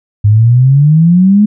sine exponential sweep, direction up, 101.5 to 214.1 Hz, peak -3 dBFS, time 0.24-1.46 s, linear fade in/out 10 ms, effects none

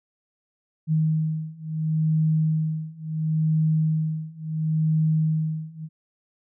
sine beating tone pair, 156.9 / 157.62 Hz, D#3 / D#3, +15 / +23 cents, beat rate 0.72 Hz, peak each -24 / -23 dBFS, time 0.87-5.89 s, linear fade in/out 50 ms, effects none

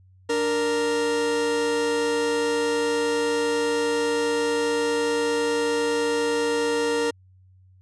40% pulse tone pair together, 294.2 / 466.2 Hz, D4 / A#4, +3 / 0 cents, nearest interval minor sixth, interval 797 cents, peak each -28 / -21 dBFS, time 0.29-7.11 s, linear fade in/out 10 ms, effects added 93 Hz sine -51 dBFS peak until 7.81 s + resampled to 22050 Hz

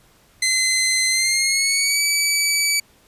15% pulse tone with pitch glide, 2055 to 2293 Hz, C7 to D7, -32 to -42 cents, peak -10 dBFS, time 0.42-2.8 s, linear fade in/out 5 ms, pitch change +190 cents, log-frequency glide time 1.09-2.02 s, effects pink hiss -55 dBFS RMS until 3.07 s + resampled to 32000 Hz

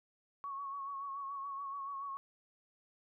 sine tone with vibrato, 1108.7 Hz, C#6, in tune, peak -39 dBFS, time 0.44-2.17 s, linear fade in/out 0 ms, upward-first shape sine, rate 7 Hz, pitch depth 38 cents each way, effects none

